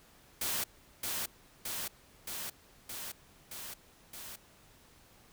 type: noise with echo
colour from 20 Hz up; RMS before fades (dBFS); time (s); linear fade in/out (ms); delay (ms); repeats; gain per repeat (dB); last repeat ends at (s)
white; -34; 0.41-0.64; 5; 620; 6; -2; 4.36
effects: pink hiss -61 dBFS RMS until 5.32 s